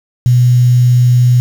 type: tone with quantisation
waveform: sine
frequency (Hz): 123.47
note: B2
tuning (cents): 0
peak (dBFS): -5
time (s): 0.26-1.4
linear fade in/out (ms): 0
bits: 5
effects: none